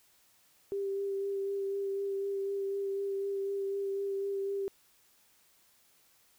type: tone with vibrato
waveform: sine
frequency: 394.9 Hz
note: G4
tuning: 13 cents sharp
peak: -31 dBFS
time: 0.72-4.68 s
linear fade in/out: 0 ms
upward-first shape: sine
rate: 4 Hz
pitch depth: 15 cents each way
effects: white hiss -66 dBFS RMS until 6.38 s

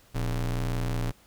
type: ring-modulated tone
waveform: square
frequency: 73.42 Hz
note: D2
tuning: in tune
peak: -24 dBFS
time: 0.14-1.12 s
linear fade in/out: 20 ms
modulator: 42.7 Hz
effects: pink hiss -59 dBFS RMS until 1.26 s

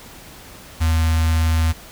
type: tone with notch filter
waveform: square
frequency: 80.5 Hz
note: E2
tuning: 41 cents flat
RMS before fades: -17 dBFS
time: 0.8-1.73 s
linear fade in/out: 20 ms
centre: 420 Hz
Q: 0.53
effects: pink hiss -41 dBFS RMS until 1.91 s

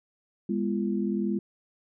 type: tone cluster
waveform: sine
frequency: 204.1 / 245.1 / 342 Hz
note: G#3 / B3 / F4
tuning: -30 / -13 / -36 cents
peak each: -27 / -32 / -31 dBFS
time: 0.49-1.39 s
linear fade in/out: 5 ms
effects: none

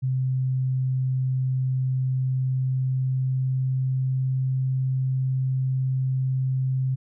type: tone with pitch glide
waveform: sine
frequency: 130 to 130.98 Hz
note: C3 to C3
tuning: -11 to +2 cents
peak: -21 dBFS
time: 0.02-6.96 s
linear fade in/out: 20 ms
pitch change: +13 cents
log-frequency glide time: 2.1-4.53 s
effects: none

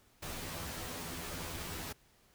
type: noise with comb filter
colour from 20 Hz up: pink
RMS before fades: -42 dBFS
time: 0.22-1.93 s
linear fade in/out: 10 ms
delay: 12 ms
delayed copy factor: +0.95
effects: pink hiss -67 dBFS RMS until 2.34 s

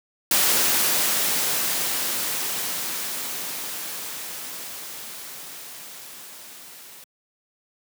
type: noise with level ramp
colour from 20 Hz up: white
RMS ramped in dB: -19 to -44 dBFS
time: 0.31-7.04 s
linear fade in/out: 2 ms
effects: high-pass 150 Hz 12 dB/octave

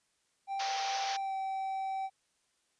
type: tone with pitch glide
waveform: triangle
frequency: 784 to 771 Hz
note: G5 to G5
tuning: 0 to -29 cents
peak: -31 dBFS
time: 0.47-2.1 s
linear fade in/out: 50 ms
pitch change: -29 cents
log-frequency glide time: 1.17-1.34 s
type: band-pass noise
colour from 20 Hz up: white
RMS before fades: -39 dBFS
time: 0.59-1.17 s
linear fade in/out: 10 ms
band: 470 to 6100 Hz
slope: 96 dB/octave
effects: white hiss -75 dBFS RMS until 2.79 s + resampled to 22050 Hz

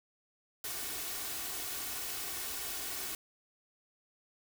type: noise with comb filter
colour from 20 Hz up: white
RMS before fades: -39 dBFS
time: 0.64-3.15 s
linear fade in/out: 2 ms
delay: 2.7 ms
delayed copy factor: +0.55
effects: none

